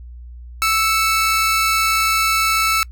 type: tone pair together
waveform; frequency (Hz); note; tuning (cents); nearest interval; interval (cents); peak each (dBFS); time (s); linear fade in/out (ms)
sawtooth; 1318.5 / 2217; E6 / C#7; 0 / 0; major sixth; 900; -12 / -18; 0.62-2.83; 0
effects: noise-tail reverb RT60 0.1 s tail -26 dB re dry + added 60 Hz sine -33 dBFS peak until 2.91 s